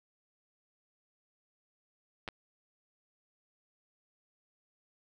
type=clicks; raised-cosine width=0.3 ms; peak=-23 dBFS; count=2; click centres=2.278 / 2.287 s; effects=none